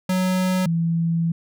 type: tone pair in turn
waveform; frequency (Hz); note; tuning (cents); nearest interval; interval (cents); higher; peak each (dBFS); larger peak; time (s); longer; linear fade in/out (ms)
square / sine; 185 / 166.49; F#3 / E3; 0 / +18; major second; 182; first; -19 / -18; second; 0.09-0.66 / 0.66-1.32; second; 5
effects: none